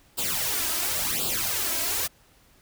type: noise with flanger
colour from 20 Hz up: white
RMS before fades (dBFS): -27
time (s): 0.17-2.08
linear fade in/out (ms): 20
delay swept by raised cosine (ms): 0.24 to 3.14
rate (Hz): 0.93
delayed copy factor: +0.8
effects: pink hiss -59 dBFS RMS until 2.61 s